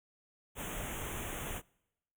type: band-stop noise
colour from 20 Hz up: pink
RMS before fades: -40 dBFS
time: 0.55-1.62 s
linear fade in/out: 50 ms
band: 3500 to 6200 Hz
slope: 96 dB/octave
effects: noise-tail reverb RT60 0.9 s tail -26 dB re dry